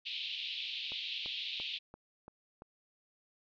white band-pass noise, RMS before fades -40 dBFS, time 0.05-1.79 s, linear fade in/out 20 ms, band 2600 to 3900 Hz, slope 48 dB/octave
click train, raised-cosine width 1 ms, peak -35 dBFS, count 6, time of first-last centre 0.92-2.621 s, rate 2.94 Hz
effects none

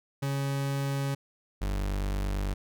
40% pulse tone pair in turn, 138.59 / 49 Hz, C#3 / G1, 0 / 0 cents, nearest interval octave + tritone, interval 1800 cents, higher first, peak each -27 dBFS, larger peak neither, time 0.22-1.15 / 1.61-2.54 s, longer neither, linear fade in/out 10 ms, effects none

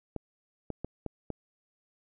clicks, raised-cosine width 2 ms, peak -21 dBFS, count 5, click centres 0.163 / 0.703 / 0.846 / 1.063 / 1.303 s, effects none

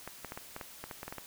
clicks, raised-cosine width 0.5 ms, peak -25 dBFS, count 12, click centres 0.076 / 0.247 / 0.321 / 0.375 / 0.564 / 0.612 / 0.84 / 0.912 / 1.031 / 1.08 / 1.125 / 1.183 s, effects white hiss -51 dBFS RMS until 1.26 s

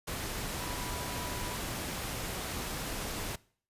sine tone in noise, 981 Hz, B5, 12 cents flat, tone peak -44 dBFS, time 0.59-1.56 s, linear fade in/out 10 ms, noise pink, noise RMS -37 dBFS, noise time 0.07-3.36 s, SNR -10 dB, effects noise-tail reverb RT60 0.5 s tail -22 dB re dry + resampled to 32000 Hz

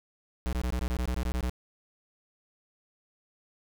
square tone bursts, 61.74 Hz, B1, in tune, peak -28 dBFS, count 12, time 0.46-1.496 s, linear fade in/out 0 ms, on 68 ms, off 20 ms, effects none

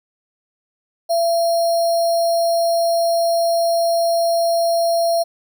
sine tone with sample-and-hold, 675 Hz, E5, 41 cents sharp, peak -14 dBFS, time 1.09-5.24 s, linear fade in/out 20 ms, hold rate 4900 Hz, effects none

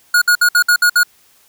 square tone bursts, 1443 Hz, F#6, 44 cents flat, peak -9 dBFS, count 7, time 0.14-1.033 s, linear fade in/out 5 ms, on 77 ms, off 59 ms, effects white hiss -52 dBFS RMS until 1.48 s

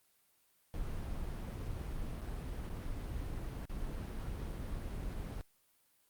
brown noise with dropouts, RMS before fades -40 dBFS, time 0.74-5.41 s, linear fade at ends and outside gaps 0 ms, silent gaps 2.21-2.217 / 2.693-2.699 / 3.654-3.696 s, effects white hiss -72 dBFS RMS until 6.09 s + Opus 32 kbps

